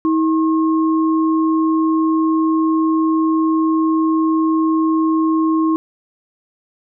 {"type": "tone pair together", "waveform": "sine", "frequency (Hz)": [320, 1077.4], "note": ["D#4", "C#6"], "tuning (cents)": [49, -50], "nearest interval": "octave + major sixth", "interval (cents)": 2101, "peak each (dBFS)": [-13, -22], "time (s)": [0.05, 5.76], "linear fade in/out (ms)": 0, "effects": []}